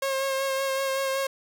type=tone with vibrato; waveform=sawtooth; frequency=539 Hz; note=C#5; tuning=49 cents flat; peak=-21 dBFS; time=0.02-1.27 s; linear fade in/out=5 ms; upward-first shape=sine; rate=5.3 Hz; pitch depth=22 cents each way; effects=none